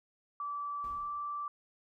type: tone with pitch glide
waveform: sine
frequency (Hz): 1158 to 1167.4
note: D6 to D6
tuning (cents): -25 to -11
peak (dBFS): -35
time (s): 0.4-1.48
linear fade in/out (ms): 2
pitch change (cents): +14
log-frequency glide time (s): 0.94-1.04
type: noise with exponential decay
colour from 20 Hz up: brown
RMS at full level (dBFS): -47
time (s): 0.84-1.44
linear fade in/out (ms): 1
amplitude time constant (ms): 130
effects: none